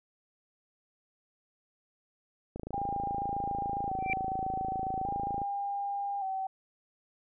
click train, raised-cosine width 2 ms, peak -25 dBFS, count 79, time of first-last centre 2.56-5.417 s, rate 27.3 Hz
sine tone with vibrato, 784 Hz, G5, in tune, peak -31 dBFS, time 2.73-6.47 s, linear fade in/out 5 ms, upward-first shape square, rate 0.43 Hz, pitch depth 41 cents each way
sine tone with exponential growth, 2349 Hz, D7, in tune, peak -24 dBFS, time 3.99-4.13 s, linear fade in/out 1 ms, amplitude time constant 29 ms
effects none

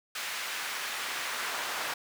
brown noise with high-pass filter sweep, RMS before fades -35 dBFS, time 0.15-1.94 s, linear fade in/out 5 ms, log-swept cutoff 2000 to 1200 Hz, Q 0.87, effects none

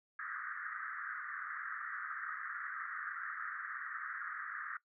pink band-pass noise, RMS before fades -43 dBFS, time 0.19-4.77 s, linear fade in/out 2 ms, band 1200 to 1900 Hz, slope 96 dB/octave, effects noise-tail reverb RT60 0.1 s tail -19 dB re dry

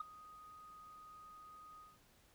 sine tone with ADSR envelope, 1244.5 Hz, D#6, in tune, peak -34 dBFS, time 0-1.99 s, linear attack 6 ms, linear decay 11 ms, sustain -20 dB, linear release 190 ms, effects tanh soft clip ceiling -35 dBFS + pink hiss -69 dBFS RMS until 2.34 s

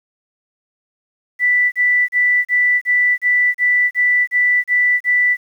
sine tone bursts, 1975.5 Hz, B6, in tune, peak -11 dBFS, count 11, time 1.39-5.37 s, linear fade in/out 50 ms, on 330 ms, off 35 ms, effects 8-bit

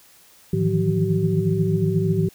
sine tone cluster, 106.9 / 155.7 / 164 / 177.9 / 382.8 Hz, A2 / D#3 / E3 / F3 / G4, -49 / +2 / -9 / +32 / -41 cents, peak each -24 dBFS, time 0.53-2.29 s, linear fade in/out 5 ms, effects white hiss -52 dBFS RMS until 2.34 s

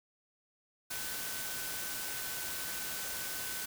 sine tone in noise, 1514 Hz, F#6, 39 cents sharp, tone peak -47 dBFS, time 0.9-3.66 s, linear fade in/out 10 ms, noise white, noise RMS -39 dBFS, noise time 0.9-3.66 s, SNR -11 dB, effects none

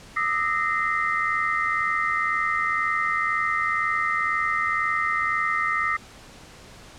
sine tone cluster, 1213 / 1295 / 1855 / 2066 Hz, D#6 / E6 / A#6 / C7, -44 / -31 / -9 / -22 cents, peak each -27 dBFS, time 0.16-5.97 s, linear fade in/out 10 ms, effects pink hiss -46 dBFS RMS until 6.98 s + low-pass 8000 Hz 12 dB/octave

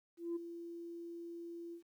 sine tone with ADSR envelope, 340 Hz, F4, 46 cents flat, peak -33 dBFS, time 0.17-1.83 s, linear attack 190 ms, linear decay 14 ms, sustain -11 dB, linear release 97 ms, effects tanh soft clip ceiling -33 dBFS + 12-bit

